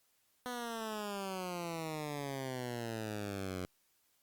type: exponential sweep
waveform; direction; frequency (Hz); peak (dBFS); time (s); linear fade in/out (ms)
10% pulse; down; 250 to 89.8; -30; 0.46-3.65; 0
effects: white hiss -74 dBFS RMS until 4.22 s + Opus 48 kbps